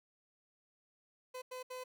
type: tone bursts at uneven times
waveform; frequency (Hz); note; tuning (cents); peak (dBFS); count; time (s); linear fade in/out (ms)
30% pulse; 508; B4; +49; -40; 3; 1.34-1.42 / 1.51-1.63 / 1.7-1.84; 10
effects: none